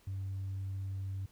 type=tone; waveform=sine; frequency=96.6 Hz; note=G2; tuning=25 cents flat; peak=-34 dBFS; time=0.07-1.26 s; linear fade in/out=5 ms; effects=tanh soft clip ceiling -33 dBFS + pink hiss -66 dBFS RMS until 1.31 s